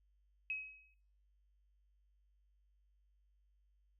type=tone with exponential decay; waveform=sine; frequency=2551 Hz; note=D#7; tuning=43 cents sharp; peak=-35 dBFS; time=0.5-0.94 s; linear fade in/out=1 ms; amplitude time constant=95 ms; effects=noise-tail reverb RT60 0.6 s tail -19 dB re dry + added 50 Hz sine -70 dBFS peak until 3.99 s